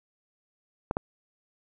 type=clicks; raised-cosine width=1 ms; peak=-13 dBFS; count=2; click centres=0.911 / 0.969 s; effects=none